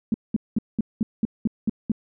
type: tone bursts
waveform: sine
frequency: 219.7 Hz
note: A3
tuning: 2 cents flat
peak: -17 dBFS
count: 9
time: 0.12-1.918 s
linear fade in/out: 2 ms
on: 22 ms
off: 200 ms
effects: none